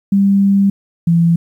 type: tone pair in turn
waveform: sine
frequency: 197.8 / 168.45 Hz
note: G3 / E3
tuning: +16 / +38 cents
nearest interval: minor third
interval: 278 cents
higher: first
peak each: -8 dBFS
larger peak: neither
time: 0.12-0.7 / 1.07-1.36 s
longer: first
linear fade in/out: 5 ms
effects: 8-bit